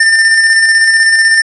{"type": "tone with tremolo", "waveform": "square", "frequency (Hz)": 1797, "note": "A6", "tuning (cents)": 36, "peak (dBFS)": -5, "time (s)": [0, 1.42], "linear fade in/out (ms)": 5, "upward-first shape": "square", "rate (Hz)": 16, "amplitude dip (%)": 30, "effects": ["resampled to 24000 Hz"]}